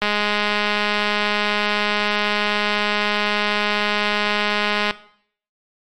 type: click train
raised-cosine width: 0.3 ms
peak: -4 dBFS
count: 1018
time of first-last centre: 0.02-4.909 s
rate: 208 Hz
effects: noise-tail reverb RT60 0.6 s tail -17 dB re dry + MP3 64 kbps